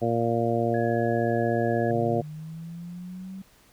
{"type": "harmonic tone", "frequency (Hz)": 116.54, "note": "A#2", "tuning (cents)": 0, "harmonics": [1, 2, 3, 4, 5, 6], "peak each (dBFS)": [-29, -29, -29, -29, -29, -29], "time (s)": [0.01, 2.22], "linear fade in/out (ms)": 20}
{"type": "tone", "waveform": "sine", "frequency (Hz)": 1681, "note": "G#6", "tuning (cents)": 20, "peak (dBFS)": -36, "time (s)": [0.74, 1.91], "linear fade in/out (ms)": 2}
{"type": "linear sweep", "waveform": "sine", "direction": "up", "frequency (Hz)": [138.8, 193], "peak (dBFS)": -35, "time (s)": [1.9, 3.42], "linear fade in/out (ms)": 5}
{"effects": ["pink hiss -58 dBFS RMS until 3.72 s"]}